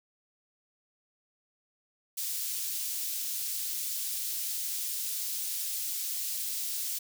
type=high-pass noise; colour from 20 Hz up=white; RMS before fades=-34 dBFS; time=2.17-6.99 s; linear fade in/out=10 ms; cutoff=4200 Hz; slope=12 dB/octave; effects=none